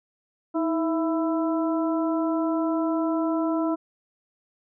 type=harmonic tone with a mistuned harmonic; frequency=331.8 Hz; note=E4; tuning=11 cents sharp; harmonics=1 / 2 / 3 / 4; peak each=-23 / -29 / -33 / -35 dBFS; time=0.54-3.76 s; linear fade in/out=20 ms; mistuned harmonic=1; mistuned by=-61 cents; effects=none